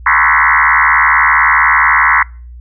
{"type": "tone with frequency modulation", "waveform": "sine", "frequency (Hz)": 1513, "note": "F#6", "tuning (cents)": 38, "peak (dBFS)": -6, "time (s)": [0.06, 2.23], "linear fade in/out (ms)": 5, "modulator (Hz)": 75.7, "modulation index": 7.3, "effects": ["noise-tail reverb RT60 0.4 s tail -26 dB re dry", "added 60 Hz sine -29 dBFS peak until 2.6 s"]}